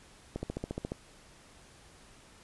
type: click train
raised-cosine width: 2 ms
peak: -21 dBFS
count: 9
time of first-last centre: 0.36-0.919 s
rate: 14.3 Hz
effects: pink hiss -57 dBFS RMS until 2.43 s + resampled to 24000 Hz